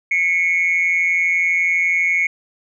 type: tone with amplitude modulation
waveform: sine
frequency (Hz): 2200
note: C#7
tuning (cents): -14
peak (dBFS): -10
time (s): 0.11-2.27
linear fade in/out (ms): 5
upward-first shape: sine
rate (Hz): 172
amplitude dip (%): 75
effects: tanh soft clip ceiling -8 dBFS